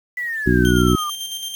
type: exponential sweep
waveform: sine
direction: down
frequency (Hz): 1996 to 1174.7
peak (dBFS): -22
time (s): 0.17-1.1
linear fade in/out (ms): 5
type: harmonic tone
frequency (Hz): 61.3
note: B1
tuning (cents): -12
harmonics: 1 / 2 / 3 / 4 / 5 / 6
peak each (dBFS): -20 / -20 / -20 / -20 / -20 / -20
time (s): 0.46-0.96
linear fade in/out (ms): 10
type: tone with tremolo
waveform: sawtooth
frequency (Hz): 3163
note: G7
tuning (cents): +15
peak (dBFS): -22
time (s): 0.65-1.55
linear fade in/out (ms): 0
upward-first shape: square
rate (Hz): 9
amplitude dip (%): 45
effects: 7-bit